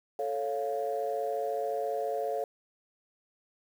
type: chord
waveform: sine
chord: A augmented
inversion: none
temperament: equal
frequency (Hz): 440 / 554.4 / 698.5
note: A4 / C#5 / E#5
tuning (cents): 0 / 0 / 0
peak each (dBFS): -33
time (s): 0.19-2.44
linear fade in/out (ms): 2
effects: tanh soft clip ceiling -21 dBFS + 9-bit